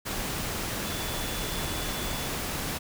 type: tone in noise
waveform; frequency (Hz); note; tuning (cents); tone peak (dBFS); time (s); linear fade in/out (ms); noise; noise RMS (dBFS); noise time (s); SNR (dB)
sine; 3454; A7; -33; -41; 0.85-2.29; 20; pink; -32; 0.05-2.79; -12
effects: none